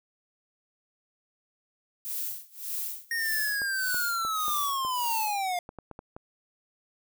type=noise with tremolo; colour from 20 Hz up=violet; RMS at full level=-32 dBFS; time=2.05-5.45 s; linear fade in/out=0 ms; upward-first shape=sine; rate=1.7 Hz; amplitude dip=95%
type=linear sweep; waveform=square; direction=down; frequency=1864.7 to 698 Hz; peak=-28 dBFS; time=3.11-5.59 s; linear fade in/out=2 ms
type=clicks; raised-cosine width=1 ms; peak=-27 dBFS; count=10; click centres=3.618 / 3.945 / 4.25 / 4.482 / 4.849 / 5.691 / 5.787 / 5.913 / 5.991 / 6.165 s
effects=none